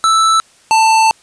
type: tone pair in turn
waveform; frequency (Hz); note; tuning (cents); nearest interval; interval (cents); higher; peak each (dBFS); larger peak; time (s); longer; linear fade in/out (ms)
square; 1318.5 / 887.4; E6 / A5; 0 / +14; perfect fifth; 686; first; -9 / -8; second; 0.04-0.4 / 0.71-1.11; second; 0
effects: white hiss -48 dBFS RMS until 1.22 s + resampled to 22050 Hz